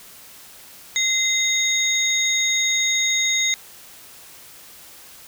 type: tone cluster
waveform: sine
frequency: 2067 / 3710 / 6580 Hz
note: C7 / A#7 / G#8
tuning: -22 / -9 / -17 cents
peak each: -22 dBFS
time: 0.96-3.54 s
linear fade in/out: 0 ms
effects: white hiss -44 dBFS RMS until 5.27 s